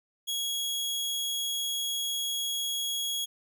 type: tone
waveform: sawtooth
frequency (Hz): 3322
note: G#7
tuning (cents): 0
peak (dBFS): -26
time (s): 0.27-3.26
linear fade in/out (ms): 20
effects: none